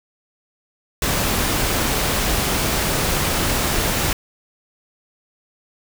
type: noise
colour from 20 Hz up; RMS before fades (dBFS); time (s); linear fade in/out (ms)
pink; -20; 1.02-4.13; 2
effects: none